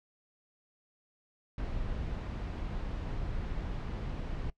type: noise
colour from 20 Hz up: brown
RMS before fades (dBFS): -36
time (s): 1.58-4.5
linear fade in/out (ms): 2
effects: noise-tail reverb RT60 0.1 s tail -21 dB re dry + low-pass 4000 Hz 12 dB/octave